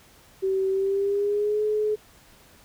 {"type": "tone with pitch glide", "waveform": "sine", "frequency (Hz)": [383.4, 425.4], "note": ["G4", "G#4"], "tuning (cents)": [-38, 42], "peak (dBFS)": -21, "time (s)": [0.42, 1.96], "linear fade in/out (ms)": 20, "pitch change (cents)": 180, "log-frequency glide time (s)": [0.7, 1.63], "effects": ["pink hiss -54 dBFS RMS until 2.64 s"]}